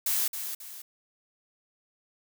blue noise with echo, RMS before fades -27 dBFS, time 0.06-0.28 s, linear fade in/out 5 ms, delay 270 ms, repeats 2, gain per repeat -8 dB, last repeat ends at 0.82 s, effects none

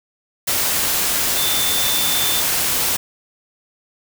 sine tone in noise, 3548 Hz, A7, 14 cents sharp, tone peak -22 dBFS, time 1.37-2.41 s, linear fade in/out 10 ms, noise white, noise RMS -19 dBFS, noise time 0.47-2.97 s, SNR -6 dB, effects none

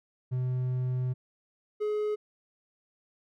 triangle tone pair in turn, 126.9 / 422.1 Hz, B2 / G#4, +47 / +28 cents, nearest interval octave + major sixth, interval 2081 cents, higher second, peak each -25 dBFS, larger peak neither, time 0.31-1.14 / 1.8-2.16 s, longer first, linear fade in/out 20 ms, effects none

